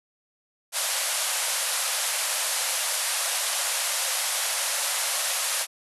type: band-pass noise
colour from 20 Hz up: white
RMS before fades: -27 dBFS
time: 0.72-5.67 s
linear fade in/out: 50 ms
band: 510 to 12000 Hz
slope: 96 dB/octave
effects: none